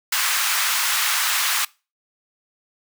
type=high-pass noise; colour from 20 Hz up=pink; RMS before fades=-21 dBFS; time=0.12-1.65 s; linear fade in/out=5 ms; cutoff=1100 Hz; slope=24 dB/octave; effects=noise-tail reverb RT60 0.3 s tail -23 dB re dry